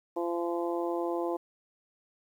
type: harmonic tone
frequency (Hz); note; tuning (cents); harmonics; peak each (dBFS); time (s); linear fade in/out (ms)
171.5; F3; -31; 2 / 3 / 4 / 5 / 6; -31 / -35 / -37 / -39 / -41; 0.16-1.37; 10
effects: 10-bit